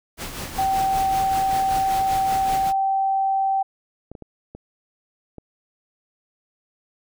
pink noise with tremolo, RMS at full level -30 dBFS, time 0.17-2.73 s, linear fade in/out 50 ms, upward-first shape sine, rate 5.2 Hz, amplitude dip 50%
sine tone with pitch glide, 772 to 776.5 Hz, G5 to G5, -27 to -17 cents, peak -18 dBFS, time 0.58-3.63 s, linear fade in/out 10 ms, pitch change +10 cents, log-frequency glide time 2.54-2.69 s
clicks, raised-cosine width 2 ms, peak -24 dBFS, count 5, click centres 4.116 / 4.152 / 4.223 / 4.55 / 5.383 s
effects none

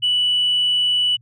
sine tone, 2960 Hz, F#7, in tune, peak -14 dBFS, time 0.02-1.17 s, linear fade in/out 20 ms, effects tanh soft clip ceiling -11 dBFS + added 119 Hz sine -49 dBFS peak until 1.21 s

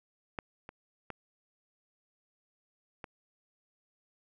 clicks, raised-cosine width 0.5 ms, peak -20 / -29 / -24 / -26 dBFS, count 4, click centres 0.388 / 0.691 / 1.103 / 3.042 s, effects none

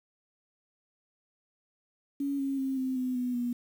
sine tone with pitch steps, 280 / 273.3 / 266.7 / 260.3 / 254.1 / 248 / 242.1 Hz, C#4 / C#4 / C4 / C4 / B3 / B3 / B3, +18 / -24 / +33 / -9 / +49 / +7 / -34 cents, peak -28 dBFS, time 2.2-3.53 s, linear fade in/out 5 ms, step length 190 ms, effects 9-bit

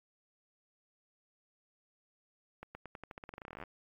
accelerating click train, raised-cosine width 0.5 ms, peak -30 dBFS, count 23, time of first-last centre 2.63-3.637 s, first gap 120 ms, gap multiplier 0.89, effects AAC 64 kbps

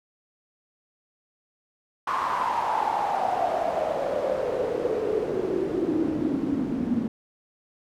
pink noise with band-pass filter sweep, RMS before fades -26 dBFS, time 2.07-7.08 s, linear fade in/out 5 ms, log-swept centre 1100 to 230 Hz, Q 7.5, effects none

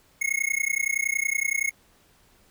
square tone with amplitude modulation, 2175 Hz, C#7, 33 cents flat, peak -20 dBFS, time 0.21-1.71 s, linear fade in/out 10 ms, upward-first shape sine, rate 30.7 Hz, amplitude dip 100%, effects pink hiss -60 dBFS RMS until 2.5 s

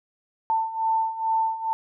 sine beating tone pair, 891 / 893.3 Hz, A5 / A5, +22 / +26 cents, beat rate 2.3 Hz, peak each -27 / -23 dBFS, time 0.5-1.73 s, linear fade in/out 0 ms, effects none

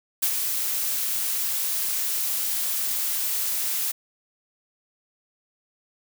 blue noise with ADSR envelope, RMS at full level -21 dBFS, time 0.22-3.92 s, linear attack 11 ms, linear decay 65 ms, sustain -5 dB, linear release 11 ms, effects none

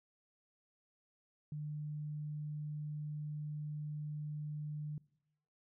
sine tone, 150 Hz, D3, 37 cents sharp, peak -39 dBFS, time 1.52-4.98 s, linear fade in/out 2 ms, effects noise-tail reverb RT60 0.8 s tail -22 dB re dry

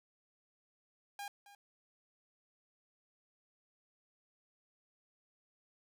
sawtooth tone with echo, 809 Hz, G#5, 46 cents flat, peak -38 dBFS, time 1.19-1.28 s, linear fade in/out 2 ms, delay 270 ms, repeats 1, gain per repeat -15 dB, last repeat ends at 1.55 s, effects none

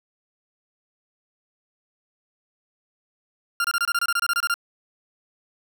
40% pulse tone bursts, 1395 Hz, F6, 2 cents flat, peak -19 dBFS, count 14, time 3.6-4.541 s, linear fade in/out 2 ms, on 44 ms, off 25 ms, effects none

